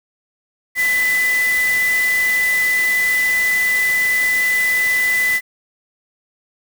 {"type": "tone in noise", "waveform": "sine", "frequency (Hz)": 2000, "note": "B6", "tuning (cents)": 21, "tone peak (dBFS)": -14, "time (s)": [0.75, 5.41], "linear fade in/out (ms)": 50, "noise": "white", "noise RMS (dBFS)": -27, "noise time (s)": [0.75, 5.41], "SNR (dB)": 10, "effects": []}